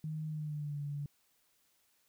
sine tone with pitch glide, 155.56 to 144.31 Hz, D#3 to D3, 0 to -30 cents, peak -36 dBFS, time 0.04-1.06 s, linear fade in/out 2 ms, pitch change -130 cents, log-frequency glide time 0.27-0.8 s, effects white hiss -73 dBFS RMS until 2.08 s

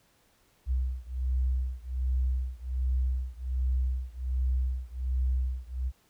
sine beating tone pair, 63.1 / 64.4 Hz, B1 / C2, +38 / -27 cents, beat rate 1.3 Hz, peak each -29 / -30 dBFS, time 0.66-5.92 s, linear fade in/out 50 ms, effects pink hiss -66 dBFS RMS until 6.09 s

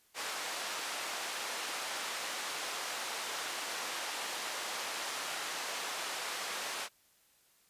pink band-pass noise, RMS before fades -39 dBFS, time 0.14-6.89 s, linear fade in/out 50 ms, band 710 to 8600 Hz, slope 12 dB/octave, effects white hiss -68 dBFS RMS until 7.69 s + resampled to 32000 Hz

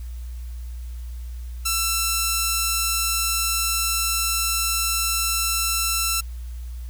5% pulse tone, 1340 Hz, E6, 28 cents sharp, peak -9 dBFS, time 1.65-6.21 s, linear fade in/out 10 ms, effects added 60 Hz sine -30 dBFS peak until 6.89 s + white hiss -53 dBFS RMS until 6.89 s

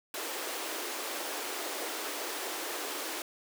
pink high-pass noise, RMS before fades -37 dBFS, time 0.14-3.22 s, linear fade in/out 2 ms, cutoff 300 Hz, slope 48 dB/octave, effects none

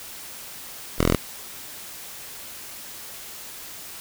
5% pulse tone, 42 Hz, E1, 33 cents sharp, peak -7 dBFS, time 0.98-1.16 s, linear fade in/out 10 ms, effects white hiss -39 dBFS RMS until 4 s

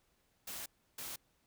white noise bursts at uneven times, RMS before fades -44 dBFS, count 2, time 0.47-0.66 / 0.98-1.16 s, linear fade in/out 5 ms, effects pink hiss -75 dBFS RMS until 1.46 s

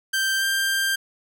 sawtooth tone with pitch glide, 1568 to 1583.5 Hz, G6 to G6, 0 to +17 cents, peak -17 dBFS, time 0.13-0.96 s, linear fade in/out 10 ms, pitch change +17 cents, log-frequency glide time 0.35-0.45 s, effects none

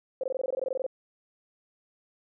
sine tone bursts, 524 Hz, C5, 2 cents sharp, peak -26 dBFS, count 15, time 0.21-0.865 s, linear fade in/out 2 ms, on 25 ms, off 20 ms, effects none

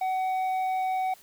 sine tone with tanh clipping, 751 Hz, F#5, 26 cents sharp, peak -26 dBFS, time 0.01-1.14 s, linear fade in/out 5 ms, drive 6 dB, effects white hiss -55 dBFS RMS until 1.22 s

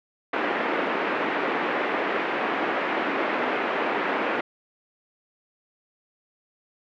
pink band-pass noise, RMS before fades -26 dBFS, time 0.33-4.41 s, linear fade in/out 5 ms, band 280 to 2400 Hz, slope 24 dB/octave, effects none

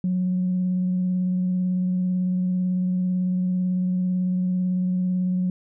sine tone with vibrato, 182.6 Hz, F#3, 23 cents flat, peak -19 dBFS, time 0.04-5.5 s, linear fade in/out 2 ms, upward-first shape sine, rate 18 Hz, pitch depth 14 cents each way, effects tanh soft clip ceiling -16 dBFS

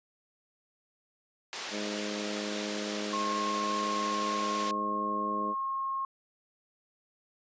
white band-pass noise, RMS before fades -39 dBFS, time 1.53-4.71 s, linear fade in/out 0 ms, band 320 to 5100 Hz, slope 12 dB/octave
harmonic tone, 104.2 Hz, G#2, 6 cents sharp, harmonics 2 / 3 / 4 / 5 / 6, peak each -38 / -40 / -41 / -42 / -43 dBFS, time 1.7-5.55 s, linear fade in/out 50 ms
sine tone, 1078 Hz, C#6, 49 cents flat, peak -30 dBFS, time 3.13-6.05 s, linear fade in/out 2 ms
effects resampled to 16000 Hz

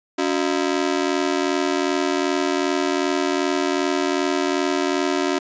sawtooth ring-modulated tone, 326.1 Hz, E4, 19 cents flat, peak -12 dBFS, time 0.18-5.39 s, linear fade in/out 10 ms, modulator 41.3 Hz, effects resampled to 16000 Hz

